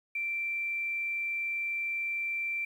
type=tone with quantisation; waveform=sine; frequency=2349 Hz; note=D7; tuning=in tune; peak=-30 dBFS; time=0.15-2.65 s; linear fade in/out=5 ms; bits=10; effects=none